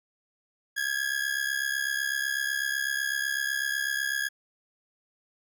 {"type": "ring-modulated tone", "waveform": "40% pulse", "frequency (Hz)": 1661.2, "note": "G#6", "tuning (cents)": 0, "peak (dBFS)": -23, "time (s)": [0.76, 4.29], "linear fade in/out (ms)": 20, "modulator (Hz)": 34, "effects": []}